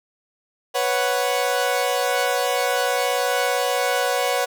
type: chord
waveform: sawtooth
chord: B suspended second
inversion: none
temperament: equal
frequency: 493.9 / 554.4 / 740 Hz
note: B4 / C#5 / F#5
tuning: 0 / 0 / 0 cents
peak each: -20 / -20 / -20 dBFS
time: 0.74-4.46 s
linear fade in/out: 20 ms
effects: none